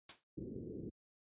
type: noise with exponential decay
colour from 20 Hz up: white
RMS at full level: -45 dBFS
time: 0.09-0.24 s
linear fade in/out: 5 ms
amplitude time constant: 31 ms
type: low-pass noise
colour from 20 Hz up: white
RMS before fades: -45 dBFS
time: 0.37-0.9 s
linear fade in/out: 10 ms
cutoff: 420 Hz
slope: 48 dB/octave
effects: high-pass 80 Hz 12 dB/octave + resampled to 8000 Hz